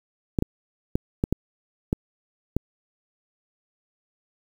clicks, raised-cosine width 3 ms, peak -8 dBFS, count 7, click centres 0.388 / 0.424 / 0.955 / 1.239 / 1.326 / 1.929 / 2.566 s, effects 7-bit

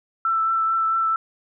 sine tone with vibrato, 1330 Hz, E6, 15 cents sharp, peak -18 dBFS, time 0.25-1.16 s, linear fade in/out 2 ms, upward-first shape triangle, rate 4.5 Hz, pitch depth 17 cents each way, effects none

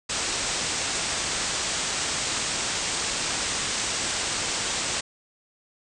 white low-pass noise, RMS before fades -28 dBFS, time 0.09-5.01 s, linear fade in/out 10 ms, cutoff 8600 Hz, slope 96 dB/octave, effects none

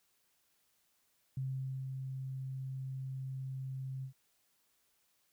sine tone with ADSR envelope, 132.4 Hz, C3, 21 cents sharp, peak -34 dBFS, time 1.37-4.13 s, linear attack 3 ms, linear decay 480 ms, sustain -4 dB, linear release 95 ms, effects white hiss -75 dBFS RMS until 5.32 s

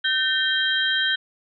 sine tone cluster, 1541 / 1805 / 3188 / 3849 Hz, G6 / A6 / G7 / B7, -30 / +44 / +28 / -45 cents, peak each -23 / -27 / -23 / -29 dBFS, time 0.04-1.16 s, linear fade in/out 10 ms, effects none

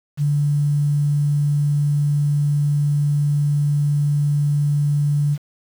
sine tone, 145.7 Hz, D3, 13 cents flat, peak -15 dBFS, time 0.17-5.38 s, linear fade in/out 50 ms, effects 7-bit

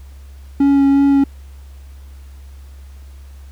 triangle tone with vibrato, 277.9 Hz, C#4, 4 cents sharp, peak -7 dBFS, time 0.6-1.24 s, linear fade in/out 5 ms, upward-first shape sine, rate 2.8 Hz, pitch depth 12 cents each way, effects added 68 Hz sine -34 dBFS peak until 3.51 s + pink hiss -52 dBFS RMS until 3.51 s

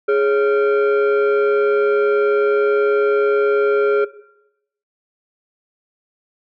sine tone with frequency modulation, 415.3 Hz, G#4, in tune, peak -11 dBFS, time 0.08-4.05 s, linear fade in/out 10 ms, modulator 969 Hz, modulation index 0.71, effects noise-tail reverb RT60 0.8 s tail -18 dB re dry + tanh soft clip ceiling -10 dBFS

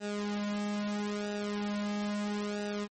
sawtooth tone with flanger, 206.5 Hz, G#3, 10 cents flat, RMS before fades -34 dBFS, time 0-2.88 s, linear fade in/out 50 ms, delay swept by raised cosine 0.91 to 2.81 ms, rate 0.76 Hz, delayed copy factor -0.85, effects MP3 32 kbps

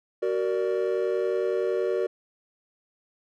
triangle chord, Gb augmented, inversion none, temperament equal with one note detuned, 375.4 / 466.2 / 587.3 Hz, Gb4 / Bb4 / D5, +25 / 0 / 0 cents, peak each -24 / -25 / -28 dBFS, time 0.22-2.07 s, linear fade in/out 10 ms, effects tanh soft clip ceiling -14 dBFS

